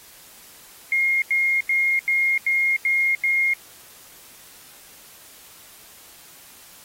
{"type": "tone bursts", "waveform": "sine", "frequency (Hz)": 2138, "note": "C7", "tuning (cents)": 37, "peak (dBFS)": -17, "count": 7, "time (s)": [0.92, 3.536], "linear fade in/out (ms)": 2, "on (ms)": 300, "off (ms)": 86, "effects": ["white hiss -47 dBFS RMS until 6.84 s", "AAC 48 kbps"]}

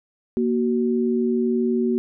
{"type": "tone pair together", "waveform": "sine", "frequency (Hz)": [235.9, 374.5], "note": ["A#3", "F#4"], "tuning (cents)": [21, 21], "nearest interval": "minor sixth", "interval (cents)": 800, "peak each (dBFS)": [-20, -22], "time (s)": [0.37, 1.98], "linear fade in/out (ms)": 0, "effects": []}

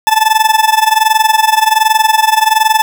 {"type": "tone with amplitude modulation", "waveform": "40% pulse", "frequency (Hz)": 874, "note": "A5", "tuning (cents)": -12, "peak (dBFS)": -3, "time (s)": [0.07, 2.82], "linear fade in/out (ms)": 0, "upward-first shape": "sine", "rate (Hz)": 21.3, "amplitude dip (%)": 85, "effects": []}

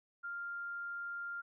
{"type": "tone", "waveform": "sine", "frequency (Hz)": 1396.9, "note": "F6", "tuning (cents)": 0, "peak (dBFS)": -39, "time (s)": [0.23, 1.42], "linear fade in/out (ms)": 20, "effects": []}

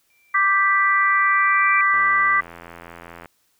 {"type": "tone with exponential growth", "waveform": "sine", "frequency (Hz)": 2349, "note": "D7", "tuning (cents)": 0, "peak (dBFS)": -20, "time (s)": [0.1, 1.81], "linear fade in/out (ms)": 2, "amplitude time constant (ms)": 370}
{"type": "chord", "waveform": "sine", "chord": "G major", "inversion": "second", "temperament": "equal", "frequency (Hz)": [1174.7, 1568, 1975.5], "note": ["D6", "G6", "B6"], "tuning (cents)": [0, 0, 0], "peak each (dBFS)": [-18, -23, -18], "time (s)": [0.34, 2.41], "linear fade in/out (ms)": 10}
{"type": "click train", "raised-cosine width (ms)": 0.5, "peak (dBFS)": -23, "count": 113, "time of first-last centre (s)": [1.94, 3.258], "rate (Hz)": 85}
{"effects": ["white hiss -65 dBFS RMS until 3.59 s"]}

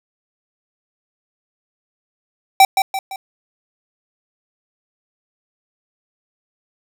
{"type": "tone with echo", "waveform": "square", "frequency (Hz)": 774, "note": "G5", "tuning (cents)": -22, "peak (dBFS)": -6, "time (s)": [2.6, 2.65], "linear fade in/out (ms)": 2, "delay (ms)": 170, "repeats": 3, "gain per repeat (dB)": -7, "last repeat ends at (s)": 3.16, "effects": []}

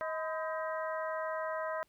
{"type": "harmonic tone with a mistuned harmonic", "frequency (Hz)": 316.8, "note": "D#4", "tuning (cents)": 31, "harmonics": [2, 3, 4, 5, 6], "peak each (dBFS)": [-36, -40, -42, -44, -46], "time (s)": [0.01, 1.83], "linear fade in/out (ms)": 0, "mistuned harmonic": 3, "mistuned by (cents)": 110, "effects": ["pink hiss -73 dBFS RMS until 1.88 s"]}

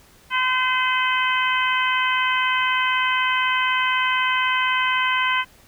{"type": "harmonic tone", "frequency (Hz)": 512, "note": "C5", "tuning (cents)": -38, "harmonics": [2, 3, 4, 5, 6], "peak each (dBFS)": [-22, -24, -25, -26, -27], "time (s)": [0.3, 5.45], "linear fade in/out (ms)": 50, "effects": ["pink hiss -52 dBFS RMS until 5.67 s"]}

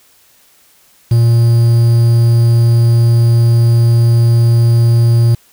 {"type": "tone with quantisation", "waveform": "triangle", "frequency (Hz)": 116.9, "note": "A#2", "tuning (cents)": 5, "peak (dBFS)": -4, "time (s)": [1.11, 5.35], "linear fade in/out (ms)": 5, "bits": 5, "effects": ["white hiss -49 dBFS RMS until 5.52 s"]}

